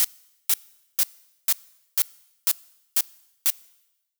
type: noise bursts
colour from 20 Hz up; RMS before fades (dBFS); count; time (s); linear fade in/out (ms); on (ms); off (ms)
blue; -19; 8; 0-3.502; 0; 44; 450
effects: noise-tail reverb RT60 1.0 s tail -23 dB re dry